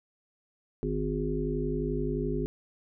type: harmonic tone with a mistuned harmonic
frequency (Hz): 51.5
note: G#1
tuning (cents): -14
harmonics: 1 / 3 / 5 / 7 / 8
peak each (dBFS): -34 / -34 / -34 / -34 / -34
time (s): 0.83-2.46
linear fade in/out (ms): 0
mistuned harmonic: 1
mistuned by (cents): -23
effects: none